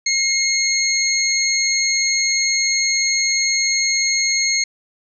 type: tone cluster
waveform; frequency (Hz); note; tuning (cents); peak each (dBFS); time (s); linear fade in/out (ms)
sine; 2151 / 4303 / 6480; C7 / C8 / G#8; +47 / +48 / -43; -20; 0.06-4.64; 5
effects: none